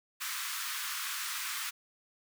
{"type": "high-pass noise", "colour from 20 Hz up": "pink", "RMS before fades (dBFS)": -37, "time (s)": [0.2, 1.71], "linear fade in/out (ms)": 20, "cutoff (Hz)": 1100, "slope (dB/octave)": 48, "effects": []}